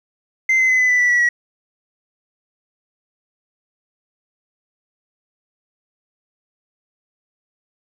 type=tone with pitch steps; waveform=sine; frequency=2076 / 2053 / 2031 / 2009 / 1986.8 / 1965.2 / 1943.7 / 1922.5 Hz; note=C7 / C7 / B6 / B6 / B6 / B6 / B6 / B6; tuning=-14 / -33 / +48 / +29 / +10 / -9 / -28 / -47 cents; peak=-10 dBFS; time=0.49-1.29 s; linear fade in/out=5 ms; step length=100 ms; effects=tanh soft clip ceiling -11 dBFS + 8-bit